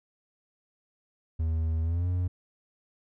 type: tone with pitch glide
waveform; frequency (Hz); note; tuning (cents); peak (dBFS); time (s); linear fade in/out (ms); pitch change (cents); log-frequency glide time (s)
triangle; 80.5 to 89.84; E2 to F2; -41 to +50; -23; 1.39-2.28; 10; +191; 1.82-2.08
effects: none